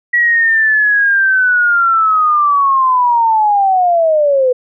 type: linear sweep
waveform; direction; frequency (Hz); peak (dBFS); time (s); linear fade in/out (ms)
sine; down; 1932 to 493.9; -8; 0.13-4.53; 10
effects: none